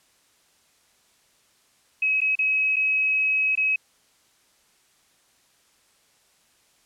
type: tone with dropouts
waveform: sine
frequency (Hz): 2553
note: D#7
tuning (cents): +44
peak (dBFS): -19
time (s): 2.02-3.76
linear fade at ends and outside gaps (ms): 5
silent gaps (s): 2.206-2.215 / 2.354-2.389 / 2.76-2.765 / 3.554-3.574
effects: white hiss -62 dBFS RMS until 6.85 s + low-pass 10000 Hz 12 dB/octave